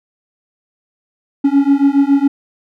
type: beating tone pair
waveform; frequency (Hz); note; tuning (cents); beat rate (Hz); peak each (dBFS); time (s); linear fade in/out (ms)
triangle; 275.8 / 283; C#4 / C#4; -9 / +36; 7.2; -10; 1.44-2.28; 10
effects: none